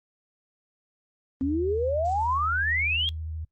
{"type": "exponential sweep", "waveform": "sine", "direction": "up", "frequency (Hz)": [258.4, 3322], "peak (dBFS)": -23, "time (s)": [1.41, 3.09], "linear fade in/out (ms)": 0}
{"type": "tone with vibrato", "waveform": "sine", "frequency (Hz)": 79.4, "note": "D#2", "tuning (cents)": 36, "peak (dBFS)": -31, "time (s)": [1.42, 3.45], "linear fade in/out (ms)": 10, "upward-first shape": "sine", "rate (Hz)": 13, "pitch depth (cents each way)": 22}
{"type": "noise with exponential decay", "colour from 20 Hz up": "violet", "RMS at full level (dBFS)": -40, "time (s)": [2.05, 3.02], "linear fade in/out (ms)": 0, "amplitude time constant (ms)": 210}
{"effects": ["noise-tail reverb RT60 0.1 s tail -21 dB re dry", "Opus 24 kbps"]}